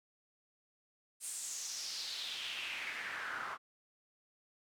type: noise with band-pass filter sweep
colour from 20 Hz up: pink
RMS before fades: -42 dBFS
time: 1.2-3.58 s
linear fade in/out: 50 ms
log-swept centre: 9100 to 1200 Hz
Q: 3.5
effects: none